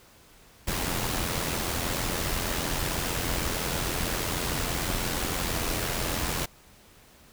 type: noise with amplitude modulation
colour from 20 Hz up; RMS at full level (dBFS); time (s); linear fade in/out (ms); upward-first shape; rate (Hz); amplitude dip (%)
pink; -27; 0.67-6.46; 10; sine; 86.3; 50
effects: pink hiss -55 dBFS RMS until 7.32 s